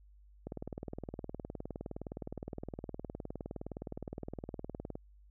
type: click train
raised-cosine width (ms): 2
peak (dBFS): -27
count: 88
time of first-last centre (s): 0.47-4.955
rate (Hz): 19.4
effects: added 50 Hz sine -57 dBFS peak until 5.3 s